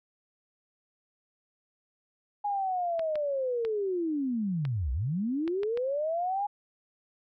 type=linear two-way sweep; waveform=sine; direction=down then up; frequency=830.6 to 57.7 to 830.6 Hz; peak=-27 dBFS; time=2.44-6.47 s; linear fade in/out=10 ms; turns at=4.92 s
type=clicks; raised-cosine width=0.3 ms; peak=-24 dBFS; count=7; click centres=2.994 / 3.156 / 3.65 / 4.652 / 5.478 / 5.633 / 5.774 s
effects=none